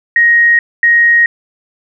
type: tone pair in turn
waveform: sine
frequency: 1877 / 1877 Hz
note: A#6 / A#6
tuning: +11 / +11 cents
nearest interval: unison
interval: 0 cents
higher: neither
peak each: -5 dBFS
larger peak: neither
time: 0.16-0.59 / 0.83-1.26 s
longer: neither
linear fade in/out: 2 ms
effects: none